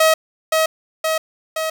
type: tone with echo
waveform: sawtooth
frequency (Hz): 637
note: D#5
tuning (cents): +41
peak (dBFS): -7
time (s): 0-0.14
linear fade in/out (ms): 5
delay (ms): 520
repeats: 3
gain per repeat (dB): -3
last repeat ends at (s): 1.7
effects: none

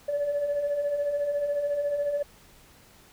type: beating tone pair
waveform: sine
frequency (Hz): 565 / 579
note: C#5 / D5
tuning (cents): +33 / -25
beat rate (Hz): 14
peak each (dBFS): -33 / -24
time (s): 0.08-2.23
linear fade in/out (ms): 10
effects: tanh soft clip ceiling -21 dBFS + pink hiss -55 dBFS RMS until 3.12 s

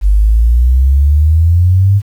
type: exponential sweep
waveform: sine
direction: up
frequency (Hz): 48.44 to 102.6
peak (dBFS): -5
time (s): 0.01-2.02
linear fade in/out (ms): 50
effects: 7-bit

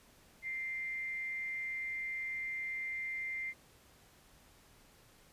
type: tone with amplitude modulation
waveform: sine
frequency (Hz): 2090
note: C7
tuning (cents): -2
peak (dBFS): -35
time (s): 0.42-3.54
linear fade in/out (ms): 50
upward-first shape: sine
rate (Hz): 282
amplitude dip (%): 30
effects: pink hiss -63 dBFS RMS until 5.32 s + resampled to 32000 Hz

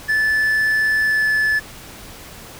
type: tone with pitch glide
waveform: triangle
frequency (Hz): 1744 to 1733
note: A6 to A6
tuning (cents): -16 to -27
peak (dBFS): -13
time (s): 0.08-1.6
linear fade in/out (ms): 20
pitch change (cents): -11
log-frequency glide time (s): 1.02-1.3
effects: pink hiss -38 dBFS RMS until 2.59 s

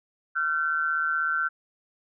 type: tone pair together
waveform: sine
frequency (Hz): 1372 / 1528.3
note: F6 / G6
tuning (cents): -31 / -44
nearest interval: major second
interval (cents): 187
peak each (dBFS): -26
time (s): 0.35-1.49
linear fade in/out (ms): 20
effects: none

